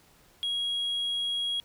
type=tone; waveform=sine; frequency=3300 Hz; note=G#7; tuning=12 cents flat; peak=-25 dBFS; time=0.43-1.6 s; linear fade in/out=0 ms; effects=tanh soft clip ceiling -26 dBFS + pink hiss -60 dBFS RMS until 1.64 s